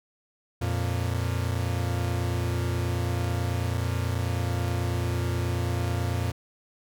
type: tone pair together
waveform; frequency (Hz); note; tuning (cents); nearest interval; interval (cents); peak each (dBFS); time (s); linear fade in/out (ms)
45% pulse; 87.31 / 116.54; F2 / A#2; 0 / 0; perfect fourth; 500; -28; 0.61-6.32; 10
effects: none